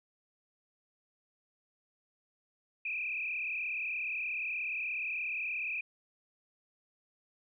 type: tone with frequency modulation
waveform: sine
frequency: 2489 Hz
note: D#7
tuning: in tune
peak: -33 dBFS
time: 2.85-5.81 s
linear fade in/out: 5 ms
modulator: 36.8 Hz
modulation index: 3.2
effects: none